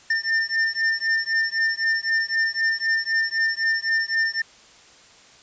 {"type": "beating tone pair", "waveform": "square", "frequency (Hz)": [1800, 1803.9], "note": ["A6", "A6"], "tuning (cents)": [39, 43], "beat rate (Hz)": 3.9, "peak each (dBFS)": [-24, -24], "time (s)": [0.1, 4.42], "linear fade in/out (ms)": 5, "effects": ["white hiss -50 dBFS RMS until 5.42 s", "resampled to 16000 Hz"]}